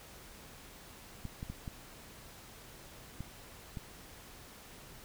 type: clicks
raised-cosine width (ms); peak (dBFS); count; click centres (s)
5; -28; 6; 1.253 / 1.429 / 1.5 / 1.678 / 3.206 / 3.772
effects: pink hiss -53 dBFS RMS until 5.04 s